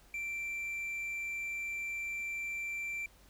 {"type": "tone", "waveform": "triangle", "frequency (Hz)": 2349, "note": "D7", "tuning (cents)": 0, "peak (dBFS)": -34, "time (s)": [0.14, 3.06], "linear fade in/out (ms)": 2, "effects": ["added 48 Hz sine -62 dBFS peak until 3.29 s", "pink hiss -63 dBFS RMS until 3.29 s"]}